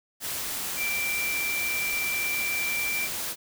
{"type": "tone in noise", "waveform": "sine", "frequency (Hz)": 2349, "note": "D7", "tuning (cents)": 0, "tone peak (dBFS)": -27, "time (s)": [0.76, 3.09], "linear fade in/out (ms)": 50, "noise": "white", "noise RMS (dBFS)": -32, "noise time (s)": [0.2, 3.36], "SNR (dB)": 2, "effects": []}